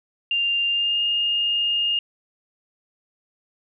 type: tone with pitch glide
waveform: sine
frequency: 2794 to 2833 Hz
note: F7 to F7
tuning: 0 to +24 cents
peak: -19 dBFS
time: 0.31-1.99 s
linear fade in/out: 2 ms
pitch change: +24 cents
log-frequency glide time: 0.68-1.01 s
effects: none